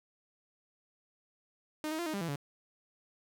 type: tone with pitch steps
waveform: sawtooth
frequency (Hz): 307.2 / 315.4 / 344.8 / 311.5 / 199.5 / 167.1 / 142.3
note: D#4 / D#4 / F4 / D#4 / G3 / E3 / C#3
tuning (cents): -22 / +24 / -22 / +2 / +31 / +24 / +46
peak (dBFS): -30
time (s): 1.84-2.358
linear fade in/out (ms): 0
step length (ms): 74
effects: none